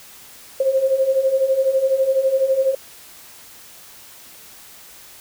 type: beating tone pair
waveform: sine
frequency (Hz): 523.3 / 535.3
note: C5 / C5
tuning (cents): 0 / +39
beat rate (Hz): 12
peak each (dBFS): -21 / -16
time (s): 0.6-2.75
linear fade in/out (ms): 5
effects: white hiss -43 dBFS RMS until 5.2 s